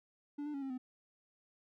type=tone with pitch steps; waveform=triangle; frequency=290.1 / 297.3 / 277.5 / 268.8 / 254.8 Hz; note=D4 / D4 / C#4 / C4 / C4; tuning=-21 / +21 / +2 / +47 / -46 cents; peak=-36 dBFS; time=0.38-0.78 s; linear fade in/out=10 ms; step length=80 ms; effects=none